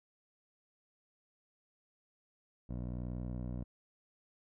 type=tone with low-pass filter; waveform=15% pulse; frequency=61.1 Hz; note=B1; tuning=18 cents flat; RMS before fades=-40 dBFS; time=2.69-3.64 s; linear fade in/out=10 ms; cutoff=490 Hz; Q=0.66; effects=none